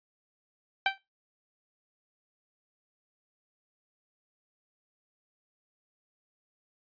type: tone with exponential decay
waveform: 15% pulse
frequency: 779 Hz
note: G5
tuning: 11 cents flat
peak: -14 dBFS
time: 0.86-0.98 s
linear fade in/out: 2 ms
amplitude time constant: 26 ms
effects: noise-tail reverb RT60 0.2 s tail -17 dB re dry + resampled to 11025 Hz